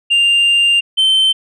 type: tone pair in turn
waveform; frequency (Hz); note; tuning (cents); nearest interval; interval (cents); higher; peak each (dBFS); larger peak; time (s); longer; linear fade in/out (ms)
sine; 2794 / 3093; F7 / G7; 0 / -24; major second; 176; second; -6; neither; 0.1-0.81 / 0.97-1.33; first; 20
effects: tanh soft clip ceiling -8 dBFS